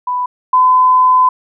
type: tone pair in turn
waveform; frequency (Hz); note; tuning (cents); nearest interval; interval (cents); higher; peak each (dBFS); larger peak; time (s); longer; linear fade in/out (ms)
sine; 993 / 1015; B5 / B5; +9 / +47; unison; 38; second; -14 / -6; second; 0.07-0.26 / 0.53-1.29; second; 5
effects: none